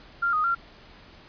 sine tone with pitch steps, 1389 / 1244 / 1377 Hz, F6 / D#6 / F6, -10 / -1 / -25 cents, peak -21 dBFS, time 0.22-0.55 s, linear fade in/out 10 ms, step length 110 ms, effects pink hiss -50 dBFS RMS until 1.28 s + resampled to 11025 Hz

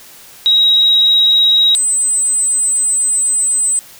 sine tone pair in turn, 3821 / 8096 Hz, A#7 / B8, +42 / +42 cents, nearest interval octave + minor second, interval 1300 cents, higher second, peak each -7 / -11 dBFS, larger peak first, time 0.46-1.75 / 1.75-3.79 s, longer second, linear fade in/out 0 ms, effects white hiss -39 dBFS RMS until 3.99 s

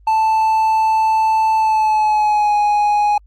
triangle tone with pitch glide, 880 to 831.6 Hz, A5 to G#5, 0 to +2 cents, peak -10 dBFS, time 0.07-3.18 s, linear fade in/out 5 ms, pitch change -98 cents, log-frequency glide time 1.57-2.55 s, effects added 50 Hz sine -44 dBFS peak until 3.26 s + Opus 32 kbps

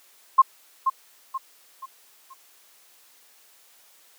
sine tone with echo, 1064 Hz, C6, 29 cents sharp, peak -9 dBFS, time 0.38-0.42 s, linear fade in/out 10 ms, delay 480 ms, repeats 4, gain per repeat -8 dB, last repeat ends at 2.34 s, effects white hiss -56 dBFS RMS until 4.18 s + high-pass 400 Hz 12 dB/octave

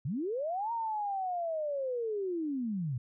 sine linear two-way sweep, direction up then down, 114.2 to 939 to 114.2 Hz, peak -31 dBFS, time 0.05-2.98 s, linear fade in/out 5 ms, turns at 0.72 s, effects none

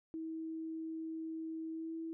sine tone with pitch glide, 322 to 326.3 Hz, E4 to E4, -41 to -18 cents, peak -39 dBFS, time 0.14-2.13 s, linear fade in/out 0 ms, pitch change +23 cents, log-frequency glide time 1.7-1.95 s, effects none

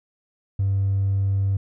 sine tone with hard clipping, 98 Hz, G2, in tune, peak -19 dBFS, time 0.59-1.57 s, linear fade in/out 5 ms, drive 1 dB, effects none

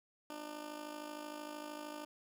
15% pulse tone with amplitude modulation, 300 Hz, D4, 37 cents sharp, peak -35 dBFS, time 0.3-2.05 s, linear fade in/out 2 ms, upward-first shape sine, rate 53.1 Hz, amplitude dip 65%, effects none

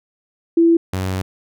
sine / sawtooth tone pair in turn, 334.2 / 93.78 Hz, E4 / F#2, +24 / +24 cents, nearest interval octave + minor seventh, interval 2200 cents, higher first, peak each -9 / -16 dBFS, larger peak first, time 0.57-0.77 / 0.93-1.22 s, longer second, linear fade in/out 5 ms, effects none

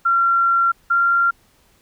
sine tone pair in turn, 1370 / 1382.7 Hz, F6 / F6, -34 / -18 cents, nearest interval unison, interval 16 cents, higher second, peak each -13 dBFS, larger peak neither, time 0.05-0.72 / 0.9-1.31 s, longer first, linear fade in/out 10 ms, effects pink hiss -57 dBFS RMS until 1.81 s

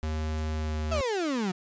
square tone with pitch glide, 77.9 to 77.14 Hz, D#2 to D#2, +3 to -14 cents, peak -29 dBFS, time 0.03-1.01 s, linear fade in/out 0 ms, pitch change -17 cents, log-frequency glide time 0.55-0.78 s
violet noise with exponential decay, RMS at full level -40 dBFS, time 0.38-0.55 s, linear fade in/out 1 ms, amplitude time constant 35 ms
35% pulse exponential sweep, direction down, 680 to 175.9 Hz, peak -25 dBFS, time 0.91-1.52 s, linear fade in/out 10 ms
effects resampled to 16000 Hz

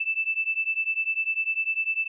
sine beating tone pair, 2638 / 2648 Hz, E7 / E7, +1 / +7 cents, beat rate 10 Hz, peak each -27 dBFS, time 0-2.08 s, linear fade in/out 10 ms, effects none

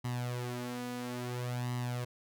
sawtooth tone with flanger, 123 Hz, B2, 7 cents flat, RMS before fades -37 dBFS, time 0.04-2.05 s, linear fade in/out 10 ms, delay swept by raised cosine 1 to 4.1 ms, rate 0.59 Hz, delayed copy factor +0.7, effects none

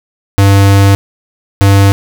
square tone pair in turn, 98.9 / 98.9 Hz, G2 / G2, +16 / +16 cents, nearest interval unison, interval 0 cents, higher neither, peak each -4 dBFS, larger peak neither, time 0.38-0.95 / 1.61-1.92 s, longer first, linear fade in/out 0 ms, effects none

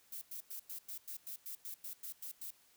violet noise bursts, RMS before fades -45 dBFS, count 13, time 0.12-2.507 s, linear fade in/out 5 ms, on 95 ms, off 96 ms, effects white hiss -68 dBFS RMS until 2.76 s

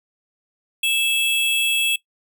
square tone pair together, 2637 / 3322 Hz, E7 / G#7, 0 / 0 cents, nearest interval major third, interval 400 cents, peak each -21 dBFS, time 0.83-1.96 s, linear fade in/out 5 ms, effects noise-tail reverb RT60 0.1 s tail -19 dB re dry

